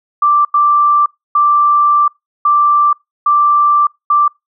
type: tone bursts at uneven times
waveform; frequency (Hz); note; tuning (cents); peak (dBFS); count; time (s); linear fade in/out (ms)
sine; 1174.7; D6; 0; -7; 6; 0.22-0.45 / 0.54-1.06 / 1.35-2.08 / 2.45-2.93 / 3.26-3.87 / 4.1-4.28; 5
effects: noise-tail reverb RT60 0.2 s tail -26 dB re dry